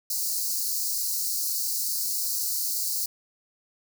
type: high-pass noise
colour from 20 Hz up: white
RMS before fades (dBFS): -28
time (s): 0.1-3.06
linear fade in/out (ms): 5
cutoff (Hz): 4200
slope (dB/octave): 96
effects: none